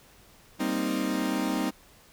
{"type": "chord", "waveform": "40% pulse", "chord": "C minor seventh", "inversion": "second", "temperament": "equal", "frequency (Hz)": [196, 233.1, 261.6, 311.1], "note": ["G3", "Bb3", "C4", "Eb4"], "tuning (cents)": [0, 0, 0, 0], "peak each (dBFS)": [-32, -33, -30, -30], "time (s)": [0.59, 1.71], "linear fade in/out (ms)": 20, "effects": ["pink hiss -56 dBFS RMS until 2.12 s"]}